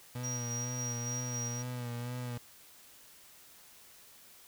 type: tone with vibrato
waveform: 35% pulse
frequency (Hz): 121.9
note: B2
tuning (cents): -22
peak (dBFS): -35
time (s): 0.15-2.38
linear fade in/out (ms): 5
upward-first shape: sine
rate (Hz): 2.1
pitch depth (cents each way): 41
type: tone with tremolo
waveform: triangle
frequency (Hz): 5730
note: F8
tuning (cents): +44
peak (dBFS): -35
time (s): 0.23-1.63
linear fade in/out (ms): 20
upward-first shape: square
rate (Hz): 3.6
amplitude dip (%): 35
effects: white hiss -57 dBFS RMS until 4.47 s